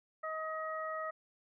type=harmonic tone; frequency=632 Hz; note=D#5; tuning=27 cents sharp; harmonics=1 / 2 / 3; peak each=-40 / -39 / -45 dBFS; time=0.23-1.11 s; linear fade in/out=10 ms; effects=none